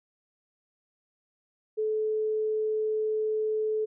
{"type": "tone", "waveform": "sine", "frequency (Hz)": 432.6, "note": "A4", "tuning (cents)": -29, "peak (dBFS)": -25, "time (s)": [1.77, 3.86], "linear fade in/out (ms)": 20, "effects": []}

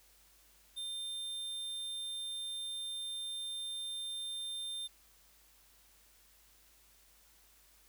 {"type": "tone", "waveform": "square", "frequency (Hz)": 3600, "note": "A7", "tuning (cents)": 39, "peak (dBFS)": -39, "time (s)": [0.76, 4.88], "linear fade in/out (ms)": 20, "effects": ["added 50 Hz sine -70 dBFS peak until 7.88 s", "white hiss -65 dBFS RMS until 7.88 s"]}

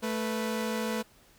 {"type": "tone pair together", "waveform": "sawtooth", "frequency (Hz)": [220, 493.5], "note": ["A3", "B4"], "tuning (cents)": [0, -1], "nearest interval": "octave + major second", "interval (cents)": 1399, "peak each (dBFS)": [-27, -30], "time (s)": [0.02, 1.03], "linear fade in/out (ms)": 20, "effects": ["pink hiss -60 dBFS RMS until 1.38 s"]}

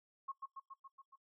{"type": "tone with echo", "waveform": "sine", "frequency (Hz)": 1083, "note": "C#6", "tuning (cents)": -41, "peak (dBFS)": -39, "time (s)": [0.28, 0.32], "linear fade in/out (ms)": 10, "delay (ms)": 140, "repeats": 6, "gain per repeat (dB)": -3, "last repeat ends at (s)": 1.16, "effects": ["noise-tail reverb RT60 0.2 s tail -22 dB re dry"]}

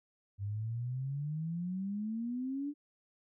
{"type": "exponential sweep", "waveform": "sine", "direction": "up", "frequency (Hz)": [98, 295.7], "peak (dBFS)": -34, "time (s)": [0.38, 2.74], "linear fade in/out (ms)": 50, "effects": []}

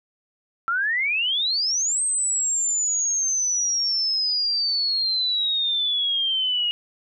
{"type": "exponential two-way sweep", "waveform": "sine", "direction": "up then down", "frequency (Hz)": [1331, 8372, 2864], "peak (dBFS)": -20, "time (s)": [0.68, 6.71], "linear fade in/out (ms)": 0, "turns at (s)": 2.02, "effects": []}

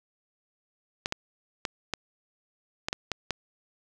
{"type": "clicks", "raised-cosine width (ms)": 0.2, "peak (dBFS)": -11, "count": 8, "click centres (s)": [1.059, 1.124, 1.652, 1.937, 2.885, 2.929, 3.117, 3.307], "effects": []}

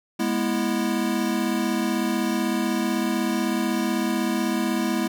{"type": "chord", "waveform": "square", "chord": "E major", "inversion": "first", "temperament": "equal with one note detuned", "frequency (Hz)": [207.7, 243.7, 329.6], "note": ["G#3", "B3", "E4"], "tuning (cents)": [0, -23, 0], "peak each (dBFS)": -27, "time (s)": [0.19, 5.08], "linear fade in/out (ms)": 10, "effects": []}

